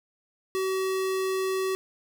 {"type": "tone", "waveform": "square", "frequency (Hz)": 379.5, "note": "F#4", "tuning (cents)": 44, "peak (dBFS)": -26, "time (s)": [0.55, 1.75], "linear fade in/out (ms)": 0, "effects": []}